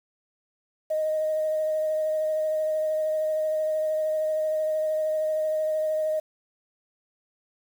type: tone with vibrato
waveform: sine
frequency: 622.3 Hz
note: D#5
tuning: in tune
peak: -22 dBFS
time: 0.9-6.2 s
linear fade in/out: 10 ms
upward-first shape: triangle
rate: 13 Hz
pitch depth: 16 cents each way
effects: tanh soft clip ceiling -18 dBFS + 8-bit